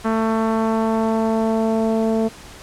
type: tone with low-pass filter sweep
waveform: sawtooth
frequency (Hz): 222.7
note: A3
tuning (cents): +21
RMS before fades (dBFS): -19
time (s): 0.04-2.29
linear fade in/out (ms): 20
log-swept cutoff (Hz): 1300 to 590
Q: 1.8
effects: pink hiss -40 dBFS RMS until 2.62 s + low-pass 10000 Hz 12 dB/octave